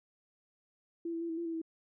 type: tone with pitch steps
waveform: sine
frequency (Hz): 336.4 / 331.1 / 336.9 / 325.4 / 340.2 / 329.7 / 325.2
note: E4 / E4 / E4 / E4 / F4 / E4 / E4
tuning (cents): +35 / +8 / +38 / -22 / -45 / 0 / -23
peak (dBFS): -34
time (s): 1.05-1.617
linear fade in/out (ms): 5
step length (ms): 81
effects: none